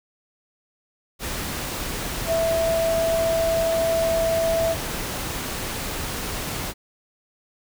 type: tone in noise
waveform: sine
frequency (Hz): 659.3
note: E5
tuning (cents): 0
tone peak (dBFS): -19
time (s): 2.26-4.76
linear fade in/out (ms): 50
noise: pink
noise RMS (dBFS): -29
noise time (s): 1.19-6.74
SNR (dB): +7
effects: none